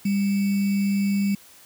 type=tone with sample-and-hold; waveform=sine; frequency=199.2 Hz; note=G3; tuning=28 cents sharp; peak=-19 dBFS; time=0.05-1.35 s; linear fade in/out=5 ms; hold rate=2450 Hz; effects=white hiss -50 dBFS RMS until 1.65 s + high-pass 60 Hz 12 dB/octave